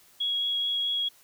sine tone with vibrato, 3322 Hz, G#7, in tune, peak -25 dBFS, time 0.2-1.09 s, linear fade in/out 10 ms, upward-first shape triangle, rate 4.6 Hz, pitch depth 10 cents each way, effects white hiss -58 dBFS RMS until 1.23 s

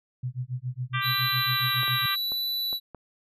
sine tone with tremolo, 125.9 Hz, B2, 34 cents sharp, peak -26 dBFS, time 0.23-2.06 s, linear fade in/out 5 ms, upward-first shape sine, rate 7.2 Hz, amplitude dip 100%
harmonic tone, 393.2 Hz, G4, 5 cents sharp, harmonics 3 / 4 / 5 / 6 / 7 / 8 / 9, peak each -30 / -32 / -34 / -36 / -37 / -38 / -39 dBFS, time 0.93-2.16 s, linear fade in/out 20 ms
square tone with vibrato, 3940 Hz, B7, 5 cents flat, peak -27 dBFS, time 1.01-2.8 s, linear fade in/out 50 ms, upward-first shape sine, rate 0.85 Hz, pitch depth 13 cents each way
clicks, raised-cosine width 1 ms, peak -27 dBFS, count 5, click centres 1.832 / 1.879 / 2.32 / 2.729 / 2.947 s
effects none

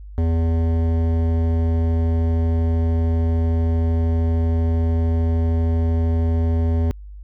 sine tone with hard clipping, 82.41 Hz, E2, in tune, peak -18 dBFS, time 0.18-6.91 s, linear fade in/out 0 ms, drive 14 dB, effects added 50 Hz sine -34 dBFS peak until 7.23 s

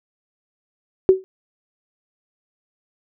sine tone with exponential decay, 378 Hz, F#4, 37 cents sharp, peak -4 dBFS, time 1.09-1.24 s, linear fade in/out 0 ms, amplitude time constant 31 ms, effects none

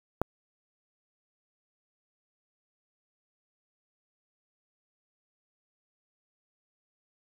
click, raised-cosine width 1 ms, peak -11 dBFS, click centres 0.216 s, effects 7-bit

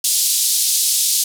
white band-pass noise, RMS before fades -17 dBFS, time 0.04-1.24 s, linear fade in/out 5 ms, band 3800 to 12000 Hz, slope 24 dB/octave, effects none

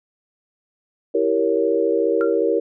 sine chord, E diminished seventh, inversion none, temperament equal with one note detuned, 329.6 / 392 / 466.2 / 556.9 Hz, E4 / G4 / Bb4 / Db5, 0 / 0 / 0 / +8 cents, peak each -23 / -22 / -19 / -24 dBFS, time 1.14-2.6 s, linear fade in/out 10 ms
sine tone with exponential decay, 1380 Hz, F6, 21 cents flat, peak -22 dBFS, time 2.21-2.39 s, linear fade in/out 0 ms, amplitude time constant 38 ms
effects none

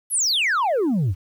sine exponential sweep, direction down, 11840 to 81 Hz, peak -15 dBFS, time 0.1-1.15 s, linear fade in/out 50 ms, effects tanh soft clip ceiling -17 dBFS + 9-bit

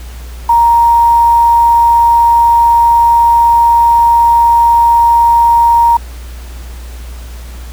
sine tone with quantisation, 936 Hz, A#5, 7 cents sharp, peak -4 dBFS, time 0.49-5.97 s, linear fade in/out 5 ms, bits 5, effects added 60 Hz sine -24 dBFS peak until 7.72 s + pink hiss -36 dBFS RMS until 7.72 s

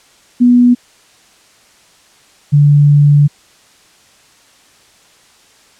sine tone pair in turn, 244.4 / 145.32 Hz, B3 / D3, -18 / -18 cents, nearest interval major sixth, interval 900 cents, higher first, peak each -4 dBFS, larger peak neither, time 0.4-0.75 / 2.52-3.28 s, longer second, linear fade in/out 20 ms, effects white hiss -47 dBFS RMS until 5.79 s + low-pass 8000 Hz 12 dB/octave

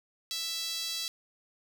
sawtooth tone with high-pass filter, 661 Hz, E5, 5 cents sharp, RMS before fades -35 dBFS, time 0.31-1.08 s, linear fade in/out 0 ms, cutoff 4100 Hz, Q 2.9, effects none

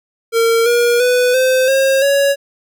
square tone with pitch steps, 458.2 / 476.8 / 496.2 / 516.4 / 537.4 / 559.2 Hz, A#4 / A#4 / B4 / C5 / C5 / C#5, -30 / +39 / +8 / -23 / +46 / +15 cents, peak -11 dBFS, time 0.32-2.36 s, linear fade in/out 50 ms, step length 340 ms, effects none

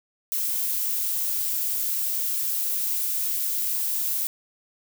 violet noise, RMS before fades -26 dBFS, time 0.32-4.27 s, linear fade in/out 0 ms, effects none

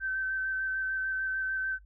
sine tone with vibrato, 1542 Hz, G6, 29 cents flat, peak -29 dBFS, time 0-1.79 s, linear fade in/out 50 ms, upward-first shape square, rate 6.7 Hz, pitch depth 13 cents each way, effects noise-tail reverb RT60 0.1 s tail -18 dB re dry + added 50 Hz sine -52 dBFS peak until 1.85 s

